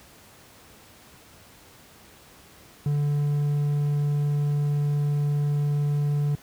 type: tone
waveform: triangle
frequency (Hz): 145.7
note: D3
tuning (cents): -13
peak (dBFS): -19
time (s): 2.86-6.35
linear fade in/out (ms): 0
effects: pink hiss -51 dBFS RMS until 6.42 s + high-pass 60 Hz 12 dB/octave